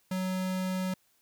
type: tone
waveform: square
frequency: 186 Hz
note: F#3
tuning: 9 cents sharp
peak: -30 dBFS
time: 0.11-0.94 s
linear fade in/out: 5 ms
effects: white hiss -69 dBFS RMS until 1.21 s